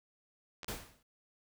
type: clicks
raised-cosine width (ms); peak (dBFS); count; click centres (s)
0.2; -26; 2; 0.632 / 0.645
type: noise with exponential decay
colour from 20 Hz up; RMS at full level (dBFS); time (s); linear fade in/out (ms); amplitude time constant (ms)
pink; -36; 0.68-1.03; 5; 76
effects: none